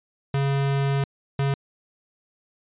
square tone bursts at uneven times, 138.59 Hz, C#3, in tune, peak -21 dBFS, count 2, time 0.34-1.04 / 1.39-1.54 s, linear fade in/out 2 ms, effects resampled to 8000 Hz

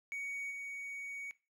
triangle tone with level steps, 2242 Hz, C#7, 19 cents sharp, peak -36 / -39 dBFS, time 0.12-1.31 s, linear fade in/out 0 ms, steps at 0.5 s, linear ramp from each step 20 ms, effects noise-tail reverb RT60 0.3 s tail -18 dB re dry

